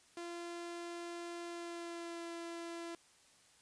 sawtooth tone with pitch glide, 343.7 to 338 Hz, F4 to E4, -28 to +43 cents, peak -39 dBFS, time 0.17-2.95 s, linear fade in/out 2 ms, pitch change -29 cents, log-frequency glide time 1.46-2.28 s, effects white hiss -66 dBFS RMS until 3.61 s + resampled to 22050 Hz

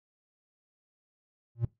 triangle tone with exponential growth, 117.3 Hz, A#2, 11 cents sharp, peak -20 dBFS, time 1.55-1.65 s, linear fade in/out 5 ms, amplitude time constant 20 ms, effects noise-tail reverb RT60 0.2 s tail -21 dB re dry

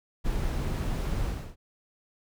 brown noise with ADSR envelope, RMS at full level -27 dBFS, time 0.24-1.56 s, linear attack 29 ms, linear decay 3 ms, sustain -2 dB, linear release 310 ms, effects none

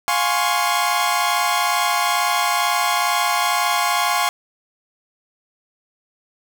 sawtooth chord, Db major seventh, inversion first, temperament equal with one note detuned, 705.8 / 830.6 / 1046.5 / 1108.7 Hz, F5 / Ab5 / C6 / Db6, +18 / 0 / 0 / 0 cents, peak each -19 dBFS, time 0.08-4.29 s, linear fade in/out 0 ms, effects none

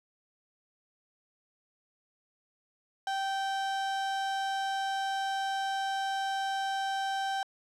35% pulse tone, 779 Hz, G5, 11 cents flat, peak -28 dBFS, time 3.07-7.43 s, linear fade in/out 2 ms, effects low-pass 6000 Hz 12 dB/octave + 11-bit

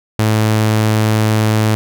sawtooth tone, 108.6 Hz, A2, 22 cents flat, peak -7 dBFS, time 0.19-1.75 s, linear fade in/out 0 ms, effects none

